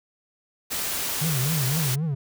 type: noise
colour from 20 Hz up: white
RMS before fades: -28 dBFS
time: 0.7-1.96 s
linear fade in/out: 20 ms
type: tone with vibrato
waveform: triangle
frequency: 144.3 Hz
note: D3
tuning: 30 cents flat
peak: -21 dBFS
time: 1.21-2.15 s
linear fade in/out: 10 ms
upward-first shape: triangle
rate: 3.9 Hz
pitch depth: 280 cents each way
effects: none